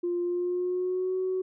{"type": "tone with pitch glide", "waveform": "sine", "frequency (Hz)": [350, 373], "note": ["F4", "F#4"], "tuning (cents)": [4, 14], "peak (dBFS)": -25, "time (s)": [0.03, 1.42], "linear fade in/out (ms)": 10, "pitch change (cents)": 110, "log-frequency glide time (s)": [0.22, 1.16], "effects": ["tanh soft clip ceiling -21 dBFS"]}